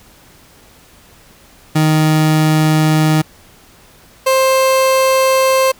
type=tone pair in turn; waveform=30% pulse; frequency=155.56 / 527.2 Hz; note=D#3 / C5; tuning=0 / +13 cents; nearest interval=octave + major sixth; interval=2113 cents; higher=second; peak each=-7 dBFS; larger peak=neither; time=1.75-3.22 / 4.26-5.72 s; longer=first; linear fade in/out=10 ms; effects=pink hiss -45 dBFS RMS until 5.79 s